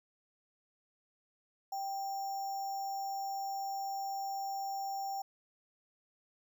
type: tone with sample-and-hold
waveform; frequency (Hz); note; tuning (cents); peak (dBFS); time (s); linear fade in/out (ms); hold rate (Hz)
sine; 784; G5; 0; -35; 1.72-5.22; 5; 6300
effects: none